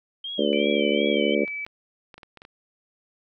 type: tone with vibrato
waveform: sine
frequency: 3154 Hz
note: G7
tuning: 10 cents sharp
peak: -30 dBFS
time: 0.24-1.35 s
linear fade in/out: 5 ms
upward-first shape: sine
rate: 2.7 Hz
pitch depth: 89 cents each way
type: harmonic tone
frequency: 72.1 Hz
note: D2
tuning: 31 cents flat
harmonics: 3 / 4 / 5 / 6 / 7 / 8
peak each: -27 / -27 / -27 / -27 / -27 / -27 dBFS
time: 0.38-1.45 s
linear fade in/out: 10 ms
type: tone with pitch glide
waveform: sine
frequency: 2336 to 2300 Hz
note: D7 to D7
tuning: -10 to -37 cents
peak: -29 dBFS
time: 0.53-1.65 s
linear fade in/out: 0 ms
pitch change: -27 cents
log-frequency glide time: 0.64-1.21 s
type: clicks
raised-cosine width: 0.3 ms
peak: -28 dBFS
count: 8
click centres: 1.479 / 1.665 / 2.142 / 2.18 / 2.232 / 2.373 / 2.419 / 2.451 s
effects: none